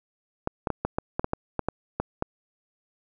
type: clicks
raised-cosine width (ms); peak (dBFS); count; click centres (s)
1; -11; 12; 0.474 / 0.672 / 0.703 / 0.85 / 0.985 / 1.195 / 1.244 / 1.334 / 1.593 / 1.686 / 2 / 2.224
effects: none